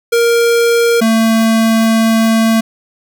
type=tone pair in turn; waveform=square; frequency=467.8 / 224.4 Hz; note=A#4 / A3; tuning=+6 / +34 cents; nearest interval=octave + minor second; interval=1272 cents; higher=first; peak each=-9 dBFS; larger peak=neither; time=0.12-1.01 / 1.01-2.61 s; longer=second; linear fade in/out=10 ms; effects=none